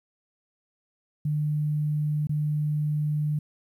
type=tone with dropouts; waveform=sine; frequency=150 Hz; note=D3; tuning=37 cents sharp; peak=-23 dBFS; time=1.25-3.39 s; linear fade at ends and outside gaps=5 ms; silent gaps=2.271-2.293 s; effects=10-bit